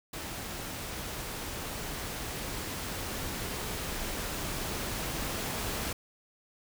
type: noise with level ramp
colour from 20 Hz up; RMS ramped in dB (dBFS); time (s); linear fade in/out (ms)
pink; -39 to -34; 0.13-5.93; 5
effects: none